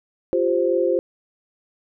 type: chord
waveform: sine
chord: F suspended second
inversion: none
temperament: just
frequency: 349.2 / 392.9 / 523.8 Hz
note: F4 / G4 / C5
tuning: 0 / +4 / +2 cents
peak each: -21 / -23 / -20 dBFS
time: 0.33-0.99 s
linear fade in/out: 0 ms
effects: none